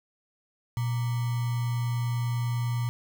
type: tone with sample-and-hold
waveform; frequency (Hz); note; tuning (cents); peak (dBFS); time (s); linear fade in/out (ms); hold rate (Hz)
sine; 120; B2; -49; -25; 0.77-2.89; 0; 1050
effects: none